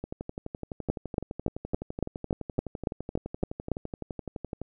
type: two click trains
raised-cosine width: 2 ms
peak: -12 / -21 dBFS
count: 11 / 55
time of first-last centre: 0.9-3.717 / 0.04-4.616 s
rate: 3.55 / 11.8 Hz
effects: none